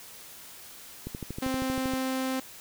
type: click train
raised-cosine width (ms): 3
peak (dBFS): -22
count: 12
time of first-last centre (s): 1.07-1.936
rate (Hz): 12.7
type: tone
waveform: sawtooth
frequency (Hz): 261.6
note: C4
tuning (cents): 0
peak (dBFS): -24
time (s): 1.42-2.4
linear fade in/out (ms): 5
effects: white hiss -47 dBFS RMS until 2.6 s